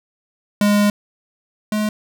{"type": "tone pair in turn", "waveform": "square", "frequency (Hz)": [206, 212.4], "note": ["G#3", "G#3"], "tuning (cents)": [-14, 39], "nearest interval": "minor second", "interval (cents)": 53, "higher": "second", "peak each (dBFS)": [-13, -18], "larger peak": "first", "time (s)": [[0.61, 0.9], [1.72, 1.89]], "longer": "first", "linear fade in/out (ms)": 2, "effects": []}